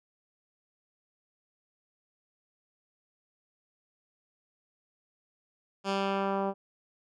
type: tone with low-pass filter sweep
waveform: 10% pulse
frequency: 196 Hz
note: G3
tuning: in tune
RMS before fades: -30 dBFS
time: 5.84-6.54 s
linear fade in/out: 50 ms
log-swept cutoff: 5900 to 750 Hz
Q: 0.98
effects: none